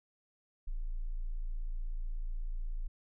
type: tone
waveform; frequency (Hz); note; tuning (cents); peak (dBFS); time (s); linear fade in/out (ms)
sine; 28.15; A0; +40; -33; 0.67-2.88; 10
effects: none